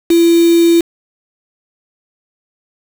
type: tone with quantisation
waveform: sine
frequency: 337.2 Hz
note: E4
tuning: 39 cents sharp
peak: -6 dBFS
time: 0.1-0.81 s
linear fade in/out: 5 ms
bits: 3
effects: none